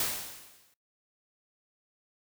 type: noise with exponential decay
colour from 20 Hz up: white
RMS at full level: -28 dBFS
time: 0-0.74 s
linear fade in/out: 2 ms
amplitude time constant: 160 ms
effects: noise-tail reverb RT60 0.2 s tail -23 dB re dry